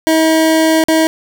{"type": "tone with dropouts", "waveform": "25% pulse", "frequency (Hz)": 319.7, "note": "D#4", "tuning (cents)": 47, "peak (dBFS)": -5, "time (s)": [0.07, 1.07], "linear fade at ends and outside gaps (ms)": 0, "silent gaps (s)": [0.839, 0.884], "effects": []}